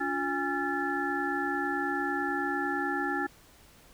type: tone cluster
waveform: sine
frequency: 286.7 / 355.7 / 818 / 1363 / 1738 Hz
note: D4 / F4 / G#5 / F6 / A6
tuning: -42 / +32 / -26 / -43 / -22 cents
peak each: -34 / -35 / -34 / -36 / -33 dBFS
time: 0-3.27 s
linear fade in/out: 10 ms
effects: pink hiss -57 dBFS RMS until 3.93 s